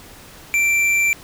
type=tone with tanh clipping; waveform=sine; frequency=2349 Hz; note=D7; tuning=in tune; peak=-16 dBFS; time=0.54-1.13 s; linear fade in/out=0 ms; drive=11 dB; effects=pink hiss -42 dBFS RMS until 1.23 s